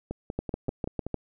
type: two click trains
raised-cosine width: 2 ms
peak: -15 / -19 dBFS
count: 6 / 6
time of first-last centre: 0.39-1.143 / 0.11-1.066 s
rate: 6.64 / 5.23 Hz
effects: none